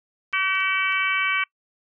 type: clicks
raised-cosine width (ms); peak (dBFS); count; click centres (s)
0.2; -30; 4; 0.327 / 0.553 / 0.605 / 0.924
type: harmonic tone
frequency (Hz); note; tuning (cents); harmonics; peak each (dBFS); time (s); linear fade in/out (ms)
381.7; G4; -46; 3 / 4 / 5 / 6 / 7 / 8; -27 / -27 / -32 / -23 / -31 / -32; 0.33-1.44; 5
effects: noise-tail reverb RT60 0.1 s tail -25 dB re dry